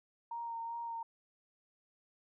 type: tone with vibrato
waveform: sine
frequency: 927 Hz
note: A#5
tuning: 10 cents flat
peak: -38 dBFS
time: 0.31-1.03 s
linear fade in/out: 5 ms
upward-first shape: sine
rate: 2.6 Hz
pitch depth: 18 cents each way
effects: none